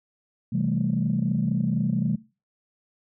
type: chord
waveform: sine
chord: A minor seventh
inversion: first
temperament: equal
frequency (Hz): 130.81 / 164.81 / 196 / 220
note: C3 / E3 / G3 / A3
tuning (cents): 0 / 0 / 0 / 0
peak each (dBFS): -27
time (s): 0.52-2.16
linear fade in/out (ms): 10
effects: noise-tail reverb RT60 0.3 s tail -19 dB re dry + tanh soft clip ceiling -13 dBFS